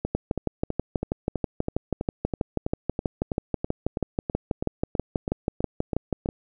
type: two click trains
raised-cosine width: 2 ms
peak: -10 / -13 dBFS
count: 39 / 20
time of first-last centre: 0.15-6.289 / 0.05-6.259 s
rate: 6.19 / 3.06 Hz
effects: none